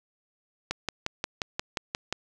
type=click train; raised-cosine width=0.2 ms; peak=-11 dBFS; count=9; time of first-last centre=0.71-2.126 s; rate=5.65 Hz; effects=none